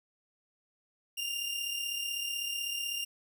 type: tone pair together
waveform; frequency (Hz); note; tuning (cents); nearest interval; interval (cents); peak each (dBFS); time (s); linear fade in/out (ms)
sawtooth; 2794 / 2830; F7 / F7; 0 / +22; unison; 22; -31 / -36; 1.17-3.05; 10
effects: none